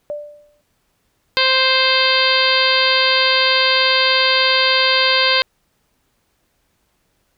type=tone with exponential decay; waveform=sine; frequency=590 Hz; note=D5; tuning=8 cents sharp; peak=-20 dBFS; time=0.1-0.61 s; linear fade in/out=0 ms; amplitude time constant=110 ms
type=harmonic tone; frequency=523.3 Hz; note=C5; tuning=in tune; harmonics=1 / 2 / 3 / 4 / 5 / 6 / 7 / 8 / 9; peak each=-21 / -21 / -21 / -21 / -21 / -21 / -21 / -21 / -21 dBFS; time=1.37-5.42 s; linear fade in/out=0 ms
effects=pink hiss -65 dBFS RMS until 7.37 s